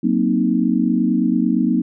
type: chord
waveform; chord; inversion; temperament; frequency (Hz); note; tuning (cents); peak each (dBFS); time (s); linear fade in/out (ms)
sine; C half-diminished seventh; second; equal; 185 / 233.1 / 261.6 / 311.1; Gb3 / Bb3 / C4 / Eb4; 0 / 0 / 0 / 0; -21 / -18 / -20 / -21; 0.03-1.82; 10
effects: none